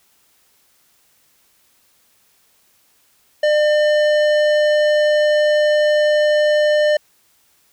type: tone with tanh clipping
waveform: sine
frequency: 601 Hz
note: D5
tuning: 40 cents sharp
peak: -14 dBFS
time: 3.43-6.97 s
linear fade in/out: 5 ms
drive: 15 dB
effects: white hiss -58 dBFS RMS until 7.72 s